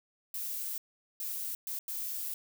violet noise bursts at uneven times, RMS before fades -37 dBFS, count 4, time 0.34-0.78 / 1.2-1.55 / 1.67-1.79 / 1.88-2.34 s, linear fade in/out 2 ms, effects none

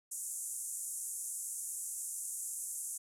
white band-pass noise, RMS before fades -41 dBFS, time 0.11-2.98 s, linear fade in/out 10 ms, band 6900 to 11000 Hz, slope 48 dB/octave, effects none

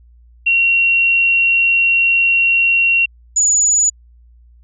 sine tone pair in turn, 2741 / 6907 Hz, F7 / A8, -33 / -33 cents, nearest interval octave + major third, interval 1600 cents, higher second, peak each -10 dBFS, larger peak neither, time 0.46-3.06 / 3.36-3.9 s, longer first, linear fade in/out 10 ms, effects added 59 Hz sine -43 dBFS peak until 4.63 s

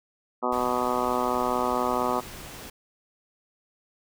harmonic tone, 124.4 Hz, B2, 13 cents sharp, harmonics 2 / 3 / 4 / 5 / 6 / 7 / 8 / 9 / 10, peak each -32 / -32 / -32 / -32 / -32 / -32 / -32 / -32 / -32 dBFS, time 0.42-2.21 s, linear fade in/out 20 ms
pink noise, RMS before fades -41 dBFS, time 0.52-2.7 s, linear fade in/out 5 ms
effects none

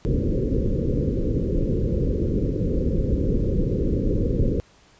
pink low-pass noise, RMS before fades -22 dBFS, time 0.05-4.6 s, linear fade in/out 0 ms, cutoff 530 Hz, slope 96 dB/octave, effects pink hiss -55 dBFS RMS until 4.99 s + resampled to 16000 Hz

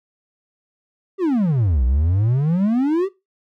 triangle exponential two-way sweep, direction down then up, 403.7 to 59.1 to 403.7 Hz, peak -13 dBFS, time 1.18-3.09 s, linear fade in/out 50 ms, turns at 1.84 s, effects noise-tail reverb RT60 0.2 s tail -17 dB re dry

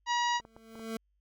harmonic tone, 959 Hz, A#5, 49 cents sharp, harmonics 1 / 2 / 3 / 4 / 5 / 6 / 7, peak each -28 / -34 / -38 / -40 / -42 / -44 / -45 dBFS, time 0.06-0.41 s, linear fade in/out 50 ms
25% pulse tone with exponential growth, 224.3 Hz, A3, 34 cents sharp, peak -29 dBFS, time 0.37-0.97 s, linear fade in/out 5 ms, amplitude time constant 130 ms
clicks, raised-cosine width 1 ms, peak -35 dBFS, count 5, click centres 0.4 / 0.451 / 0.565 / 0.755 / 0.795 s
effects added 50 Hz sine -70 dBFS peak until 1.2 s

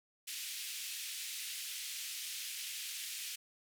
pink band-pass noise, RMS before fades -43 dBFS, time 0.27-3.36 s, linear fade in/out 10 ms, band 2400 to 15000 Hz, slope 24 dB/octave, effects none

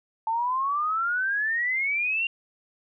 sine exponential sweep, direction up, 880 to 2794 Hz, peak -23 dBFS, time 0.27-2.27 s, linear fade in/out 2 ms, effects none

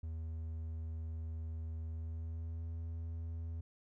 triangle tone with pitch glide, 80.6 to 82.34 Hz, E2 to E2, -38 to -1 cents, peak -37 dBFS, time 0.03-3.61 s, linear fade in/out 5 ms, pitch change +37 cents, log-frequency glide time 1.87-2.67 s, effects none

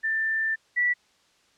sine tone pair in turn, 1779 / 1954.6 Hz, A6 / B6, +19 / -18 cents, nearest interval major second, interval 163 cents, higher second, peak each -23 / -20 dBFS, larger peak second, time 0.03-0.56 / 0.76-0.94 s, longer first, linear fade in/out 20 ms, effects white hiss -63 dBFS RMS until 1.57 s + low-pass 6000 Hz 12 dB/octave

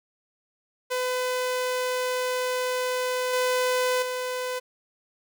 sawtooth tone with level steps, 504 Hz, B4, 35 cents sharp, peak -21 / -18 / -24 dBFS, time 0.9-4.6 s, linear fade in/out 20 ms, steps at 3.33 / 4.02 s, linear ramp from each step 5 ms, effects none

